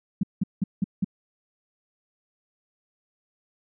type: tone bursts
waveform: sine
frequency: 192.2 Hz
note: G3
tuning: 34 cents flat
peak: -19 dBFS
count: 5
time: 0.21-1.045 s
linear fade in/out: 5 ms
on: 23 ms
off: 180 ms
effects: none